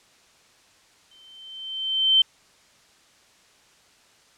sine tone with exponential growth, 3100 Hz, G7, 20 cents flat, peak -12 dBFS, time 1.11-2.22 s, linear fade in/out 5 ms, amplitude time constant 240 ms, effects white hiss -57 dBFS RMS until 4.37 s + low-pass 7000 Hz 12 dB/octave

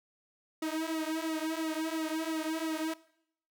sawtooth tone with flanger, 318.8 Hz, D#4, 42 cents sharp, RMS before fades -34 dBFS, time 0.62-2.94 s, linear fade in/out 5 ms, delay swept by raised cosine 1.2 to 4.7 ms, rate 2.9 Hz, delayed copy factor -0.9, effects noise-tail reverb RT60 0.7 s tail -19 dB re dry

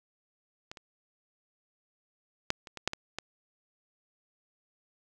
clicks, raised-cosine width 0.2 ms, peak -24 / -29 / -9 / -28 / -23 / -9 / -17 / -17 dBFS, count 8, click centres 0.715 / 0.772 / 2.504 / 2.672 / 2.773 / 2.876 / 2.934 / 3.186 s, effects none

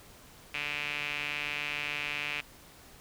sawtooth tone with band-pass filter, 146.9 Hz, D3, 1 cent sharp, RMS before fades -35 dBFS, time 0.54-2.41 s, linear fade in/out 5 ms, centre 2500 Hz, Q 5, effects pink hiss -54 dBFS RMS until 3 s

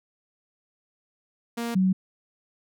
sawtooth / sine tone pair in turn, 234.2 / 187.6 Hz, A#3 / F#3, +8 / +24 cents, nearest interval major third, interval 384 cents, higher first, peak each -24 / -18 dBFS, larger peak second, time 1.57-1.75 / 1.75-1.93 s, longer neither, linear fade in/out 10 ms, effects none

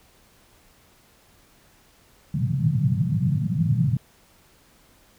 pink band-pass noise, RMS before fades -22 dBFS, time 2.34-3.97 s, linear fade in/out 5 ms, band 110 to 180 Hz, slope 48 dB/octave, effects pink hiss -57 dBFS RMS until 5.18 s

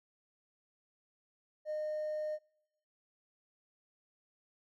triangle tone with hard clipping, 612 Hz, D#5, 29 cents flat, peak -34 dBFS, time 1.65-2.39 s, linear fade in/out 50 ms, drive 2 dB, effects noise-tail reverb RT60 0.8 s tail -25 dB re dry

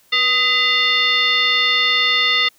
sine tone with frequency modulation, 2800 Hz, F7, 4 cents sharp, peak -13 dBFS, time 0.12-2.49 s, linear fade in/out 10 ms, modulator 771 Hz, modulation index 1.7, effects white hiss -55 dBFS RMS until 2.58 s

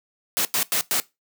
white noise bursts at uneven times, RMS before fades -22 dBFS, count 4, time 0.37-0.45 / 0.54-0.63 / 0.72-0.81 / 0.91-1 s, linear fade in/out 0 ms, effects noise-tail reverb RT60 0.2 s tail -19 dB re dry + high-pass 150 Hz 12 dB/octave

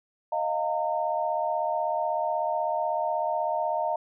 sine chord, Eb suspended second, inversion none, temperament equal with one note detuned, 622.3 / 698.5 / 913.7 Hz, Eb5 / F5 / Bb5, 0 / 0 / -35 cents, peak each -29 dBFS, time 0.32-3.96 s, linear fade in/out 5 ms, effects none

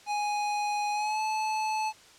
square tone with pitch glide, 830.6 to 866.9 Hz, G#5 to A5, 0 to -26 cents, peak -28 dBFS, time 0.06-1.93 s, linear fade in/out 50 ms, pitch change +74 cents, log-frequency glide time 0.92-1.21 s, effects white hiss -54 dBFS RMS until 2.18 s + low-pass 7000 Hz 12 dB/octave

